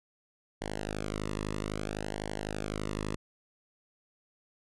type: tone with flanger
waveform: sawtooth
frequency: 51.91 Hz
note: G#1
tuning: in tune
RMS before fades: -36 dBFS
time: 0.61-3.16 s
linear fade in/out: 5 ms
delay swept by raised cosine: 0.79 to 1.32 ms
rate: 0.61 Hz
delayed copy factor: -0.95
effects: resampled to 24000 Hz